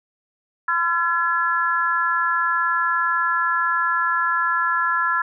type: harmonic tone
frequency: 339.8 Hz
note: F4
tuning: 47 cents flat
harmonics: 3 / 4 / 5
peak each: -24 / -21 / -22 dBFS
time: 0.68-5.22 s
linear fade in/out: 5 ms
effects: none